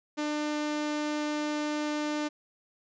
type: tone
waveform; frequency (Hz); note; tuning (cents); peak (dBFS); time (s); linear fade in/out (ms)
sawtooth; 299.5; D4; +34; -25; 0.17-2.29; 20
effects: resampled to 16000 Hz